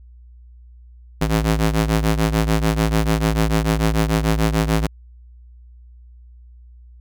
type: ring-modulated tone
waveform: sawtooth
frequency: 109 Hz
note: A2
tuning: 16 cents flat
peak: -9 dBFS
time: 1.21-4.87 s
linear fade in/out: 10 ms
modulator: 51.1 Hz
effects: added 60 Hz sine -41 dBFS peak until 7 s